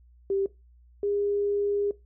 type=tone pair in turn; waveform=sine; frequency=392 / 406.6 Hz; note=G4 / G#4; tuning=0 / -37 cents; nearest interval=minor second; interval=63 cents; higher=second; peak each=-23 / -24 dBFS; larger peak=first; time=0.3-0.46 / 1.03-1.91 s; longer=second; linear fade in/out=2 ms; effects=noise-tail reverb RT60 0.2 s tail -18 dB re dry + added 60 Hz sine -53 dBFS peak until 2.05 s